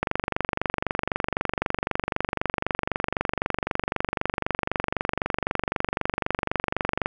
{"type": "click train", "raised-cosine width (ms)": 0.5, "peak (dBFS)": -8, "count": 169, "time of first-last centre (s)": [0.03, 7.059], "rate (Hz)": 23.9, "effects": []}